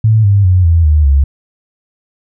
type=tone with pitch steps; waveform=sine; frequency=110 / 100.29 / 91.44 / 83.36 / 76.01 / 69.3 Hz; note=A2 / G2 / F#2 / E2 / D#2 / C#2; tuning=0 / +40 / -20 / +20 / -40 / 0 cents; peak=-5 dBFS; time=0.04-1.24 s; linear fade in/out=5 ms; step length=200 ms; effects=none